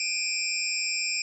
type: tone cluster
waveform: sine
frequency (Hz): 2382 / 2553 / 4974 / 5340 / 7490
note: D7 / D#7 / D#8 / E8 / A#8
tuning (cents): +24 / +44 / -1 / +22 / +7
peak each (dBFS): -31 / -36 / -35 / -32 / -32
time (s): 0-1.22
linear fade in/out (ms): 2
effects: none